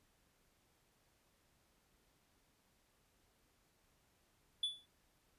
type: tone with exponential decay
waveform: triangle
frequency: 3453 Hz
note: A7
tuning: 33 cents flat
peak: -30 dBFS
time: 4.63-4.86 s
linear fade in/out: 5 ms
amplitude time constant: 48 ms
effects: pink hiss -75 dBFS RMS until 5.38 s + resampled to 32000 Hz